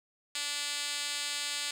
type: tone with band-pass filter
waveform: 5% pulse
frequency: 290.5 Hz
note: D4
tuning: 19 cents flat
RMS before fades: -35 dBFS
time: 0.35-1.71 s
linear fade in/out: 2 ms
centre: 5700 Hz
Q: 2.2
effects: none